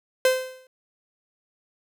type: tone with exponential decay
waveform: 45% pulse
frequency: 516 Hz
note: C5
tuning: 24 cents flat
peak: -14 dBFS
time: 0.25-0.67 s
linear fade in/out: 2 ms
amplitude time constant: 90 ms
effects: none